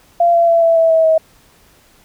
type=tone with pitch steps; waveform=sine; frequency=688 / 679.7 / 671.5 / 663.4 / 655.4 / 647.5 / 639.7 Hz; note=F5 / F5 / E5 / E5 / E5 / E5 / D#5; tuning=-26 / -47 / +32 / +11 / -10 / -31 / +48 cents; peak=-8 dBFS; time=0.2-1.18 s; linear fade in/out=5 ms; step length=140 ms; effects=pink hiss -50 dBFS RMS until 2.04 s